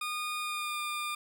20% pulse tone with pitch glide, 1225 to 1203.3 Hz, D#6 to D6, -27 to +42 cents, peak -28 dBFS, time 0.01-1.15 s, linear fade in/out 5 ms, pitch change -31 cents, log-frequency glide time 0.39-0.79 s, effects none

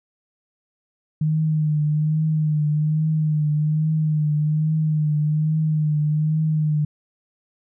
sine tone with vibrato, 153.5 Hz, D#3, 23 cents flat, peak -17 dBFS, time 1.21-6.85 s, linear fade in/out 5 ms, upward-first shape triangle, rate 1.2 Hz, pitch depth 47 cents each way, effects none

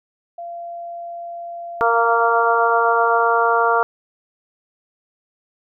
sine tone, 687 Hz, F5, 29 cents flat, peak -28 dBFS, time 0.38-3.2 s, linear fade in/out 5 ms
harmonic tone, 231.6 Hz, A#3, 11 cents flat, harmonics 2 / 3 / 4 / 5 / 6, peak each -20 / -20 / -20 / -20 / -20 dBFS, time 1.81-3.83 s, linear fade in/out 0 ms
effects none

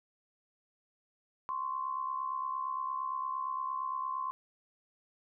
sine tone pair together, 1041.3 / 1110 Hz, C6 / C#6, -9 / +2 cents, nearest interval minor second, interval 111 cents, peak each -34 / -39 dBFS, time 1.49-4.31 s, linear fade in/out 0 ms, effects none

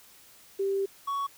sine / triangle tone pair in turn, 392 / 1117.7 Hz, G4 / C#6, 0 / +14 cents, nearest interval octave + tritone, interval 1814 cents, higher second, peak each -25 / -26 dBFS, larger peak first, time 0.59-0.86 / 1.07-1.27 s, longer first, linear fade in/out 10 ms, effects white hiss -55 dBFS RMS until 1.37 s

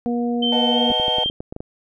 harmonic tone, 239 Hz, A#3, 43 cents sharp, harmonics 1 / 2 / 3, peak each -20 / -26 / -30 dBFS, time 0.06-0.92 s, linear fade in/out 0 ms
sine tone with pitch glide, 3106 to 3166 Hz, G7 to G7, -17 to +17 cents, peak -19 dBFS, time 0.42-1.3 s, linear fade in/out 10 ms, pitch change +34 cents, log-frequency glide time 0.71-0.78 s
triangle chord, B dominant seventh, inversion none, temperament equal, 493.9 / 622.3 / 740 / 880 Hz, B4 / D#5 / F#5 / A5, 0 / 0 / 0 / 0 cents, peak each -25 dBFS, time 0.52-1.24 s, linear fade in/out 5 ms
clicks, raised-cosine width 2 ms, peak -17 dBFS, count 10, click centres 0.904 / 0.999 / 1.082 / 1.184 / 1.26 / 1.299 / 1.405 / 1.525 / 1.564 / 1.605 s
effects none

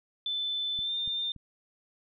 sine tone with pitch glide, 3520 to 3604 Hz, A7 to A7, 0 to +41 cents, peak -29 dBFS, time 0.26-1.32 s, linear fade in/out 2 ms, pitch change +41 cents, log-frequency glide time 0.81-0.93 s
click train, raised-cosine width 5 ms, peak -35 dBFS, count 3, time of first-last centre 0.79-1.363 s, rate 3.49 Hz
effects none

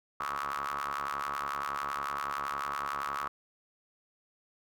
sawtooth ring-modulated tone, 70.8 Hz, C#2, 37 cents sharp, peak -26 dBFS, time 0.2-3.28 s, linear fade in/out 0 ms, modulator 1200 Hz, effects none

